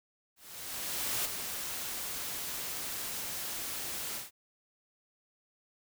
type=noise with ADSR envelope; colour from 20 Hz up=white; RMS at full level=-32 dBFS; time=0.36-4.31 s; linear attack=890 ms; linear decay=13 ms; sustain=-6 dB; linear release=150 ms; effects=none